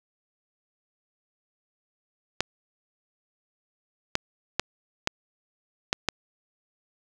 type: clicks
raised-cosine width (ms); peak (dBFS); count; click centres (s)
0.2; -5; 6; 2.406 / 4.154 / 4.596 / 5.074 / 5.929 / 6.087
effects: none